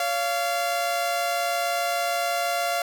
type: tone pair together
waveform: sawtooth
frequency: 564.6 / 691 Hz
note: C#5 / F5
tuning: +32 / -19 cents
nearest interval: minor third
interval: 349 cents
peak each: -27 / -20 dBFS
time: 0-2.82 s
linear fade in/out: 2 ms
effects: none